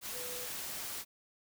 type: tone in noise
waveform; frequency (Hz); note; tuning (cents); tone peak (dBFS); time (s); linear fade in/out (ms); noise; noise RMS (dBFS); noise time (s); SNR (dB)
sine; 495.2; B4; +5; -46; 0.11-0.49; 50; white; -41; 0.01-1.05; -8
effects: none